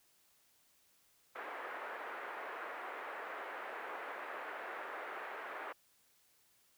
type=band-pass noise; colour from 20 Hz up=white; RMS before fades=-45 dBFS; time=1.35-5.73 s; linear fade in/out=10 ms; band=390 to 1800 Hz; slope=24 dB/octave; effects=white hiss -71 dBFS RMS until 6.77 s